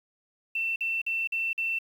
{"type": "tone bursts", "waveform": "sine", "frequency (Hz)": 2686, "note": "E7", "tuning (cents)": 32, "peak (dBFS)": -26, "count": 5, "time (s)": [0.55, 1.788], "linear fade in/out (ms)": 5, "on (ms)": 210, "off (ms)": 47, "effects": ["9-bit"]}